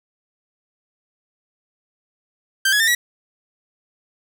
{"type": "tone with pitch steps", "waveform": "sawtooth", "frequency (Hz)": [1568, 1680.5, 1801.2, 1930.4], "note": ["G6", "G#6", "A6", "B6"], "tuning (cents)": [0, 20, 40, -40], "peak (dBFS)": -11, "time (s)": [2.65, 2.95], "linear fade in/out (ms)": 5, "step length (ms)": 75, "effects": []}